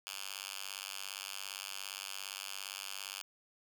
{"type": "tone with high-pass filter", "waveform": "5% pulse", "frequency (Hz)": 97.4, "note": "G2", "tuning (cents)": -11, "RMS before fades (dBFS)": -44, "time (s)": [0.07, 3.22], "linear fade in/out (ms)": 0, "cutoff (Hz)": 2600, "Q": 0.85, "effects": []}